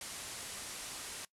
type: low-pass noise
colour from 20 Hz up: white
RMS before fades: -45 dBFS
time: 0.01-1.25 s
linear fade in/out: 2 ms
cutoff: 11000 Hz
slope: 48 dB/octave
effects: noise-tail reverb RT60 0.1 s tail -20 dB re dry